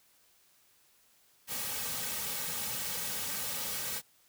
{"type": "noise with comb filter", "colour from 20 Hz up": "white", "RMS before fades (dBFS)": -36, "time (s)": [1.47, 4.02], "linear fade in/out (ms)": 50, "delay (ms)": 2.9, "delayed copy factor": -0.75, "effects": ["white hiss -66 dBFS RMS until 4.28 s"]}